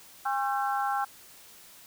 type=harmonic tone with a mistuned harmonic; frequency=270 Hz; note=C#4; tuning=45 cents flat; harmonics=3 / 4 / 5 / 6; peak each=-28 / -34 / -33 / -37 dBFS; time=0.25-1.05 s; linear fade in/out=10 ms; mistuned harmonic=6; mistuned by=-72 cents; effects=white hiss -52 dBFS RMS until 1.86 s